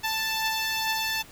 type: beating tone pair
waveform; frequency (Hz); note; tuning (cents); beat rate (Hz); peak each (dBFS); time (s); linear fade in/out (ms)
10% pulse; 880 / 882.3; A5 / A5; 0 / +5; 2.3; -25 / -18; 0.03-1.23; 20
effects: pink hiss -49 dBFS RMS until 1.31 s